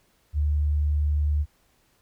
sine tone, 74.1 Hz, D2, 16 cents sharp, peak -20 dBFS, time 0.33-1.46 s, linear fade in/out 50 ms, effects pink hiss -65 dBFS RMS until 2.01 s

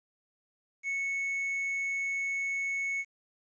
triangle tone with quantisation, 2207 Hz, C#7, 8 cents flat, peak -28 dBFS, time 0.83-3.05 s, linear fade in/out 50 ms, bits 9, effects resampled to 16000 Hz

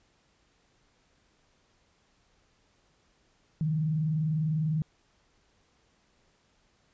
sine tone with vibrato, 155.56 Hz, D#3, in tune, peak -25 dBFS, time 3.61-4.82 s, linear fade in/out 0 ms, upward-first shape square, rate 20 Hz, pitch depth 79 cents each way, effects pink hiss -68 dBFS RMS until 6.93 s + resampled to 16000 Hz

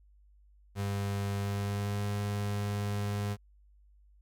35% pulse tone with pitch glide, 100 to 102.16 Hz, G2 to G#2, +35 to -28 cents, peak -29 dBFS, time 0.75-3.37 s, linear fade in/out 50 ms, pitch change +37 cents, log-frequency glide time 1.43-2.04 s, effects added 50 Hz sine -58 dBFS peak until 4.21 s

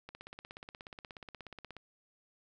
click train, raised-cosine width 0.3 ms, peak -30 dBFS, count 29, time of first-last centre 0.09-1.767 s, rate 16.7 Hz, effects none

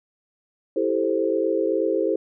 sine chord, A minor seventh, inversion second, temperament equal, 329.6 / 392 / 440 / 523.3 Hz, E4 / G4 / A4 / C5, 0 / 0 / 0 / 0 cents, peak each -25 dBFS, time 0.76-2.16 s, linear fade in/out 5 ms, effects none

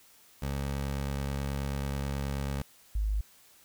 20% pulse / sine tone pair in turn, 69.3 / 51.92 Hz, C#2 / G#1, 0 / 0 cents, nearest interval perfect fourth, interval 500 cents, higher first, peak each -26 dBFS, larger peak neither, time 0.42-2.62 / 2.95-3.21 s, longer first, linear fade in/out 5 ms, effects white hiss -59 dBFS RMS until 3.64 s

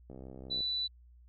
click train, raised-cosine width 2 ms, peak -34 dBFS, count 34, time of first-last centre 0.1-0.606 s, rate 65.2 Hz
sine tone, 3972 Hz, B7, 9 cents sharp, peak -31 dBFS, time 0.5-0.88 s, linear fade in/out 20 ms
effects added 60 Hz sine -55 dBFS peak until 1.28 s

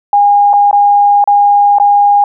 sine tone with dropouts, 815 Hz, G#5, 33 cents flat, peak -4 dBFS, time 0.13-2.24 s, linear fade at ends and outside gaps 2 ms, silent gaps 0.532-0.536 / 0.712-0.729 / 1.241-1.275 / 1.785-1.799 s, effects none

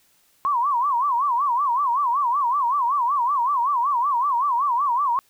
sine tone with vibrato, 1046.5 Hz, C6, in tune, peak -18 dBFS, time 0.45-5.19 s, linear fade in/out 0 ms, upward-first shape sine, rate 5.3 Hz, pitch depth 200 cents each way, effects white hiss -61 dBFS RMS until 5.29 s

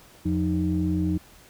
sine tone cluster, 85.1 / 176.8 / 310.1 Hz, F2 / F3 / D#4, -44 / +22 / -6 cents, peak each -26 / -25 / -25 dBFS, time 0.25-1.18 s, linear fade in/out 10 ms, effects tanh soft clip ceiling -14 dBFS + pink hiss -52 dBFS RMS until 1.49 s

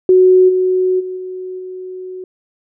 sine tone with level steps, 370 Hz, F#4, in tune, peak -5 / -11 / -21 / -23 / -25 dBFS, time 0.09-2.24 s, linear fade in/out 2 ms, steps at 0.48 / 0.99 / 1.16 / 1.58 s, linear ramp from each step 20 ms, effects none

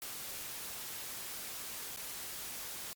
white noise with dropouts, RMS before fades -43 dBFS, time 0.02-2.93 s, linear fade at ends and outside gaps 0 ms, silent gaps 1.962-1.972 s, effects MP3 96 kbps

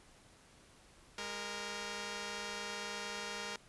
5% pulse tone pair together, 204.5 / 466.2 Hz, G#3 / A#4, -26 / 0 cents, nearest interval octave + major second, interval 1426 cents, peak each -33 / -30 dBFS, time 1.18-3.56 s, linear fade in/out 2 ms, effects pink hiss -62 dBFS RMS until 3.68 s + resampled to 24000 Hz

